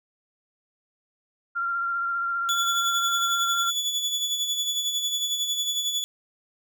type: tone with vibrato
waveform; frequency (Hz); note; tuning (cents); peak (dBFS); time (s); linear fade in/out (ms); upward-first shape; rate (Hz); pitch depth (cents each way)
sine; 1381; F6; -20; -24; 1.55-3.71; 20; triangle; 15; 22
type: tone with tremolo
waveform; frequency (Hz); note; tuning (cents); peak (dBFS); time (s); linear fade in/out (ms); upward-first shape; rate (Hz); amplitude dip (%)
30% pulse; 3435; A7; -42; -20; 2.49-6.04; 0; sine; 11; 50
effects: none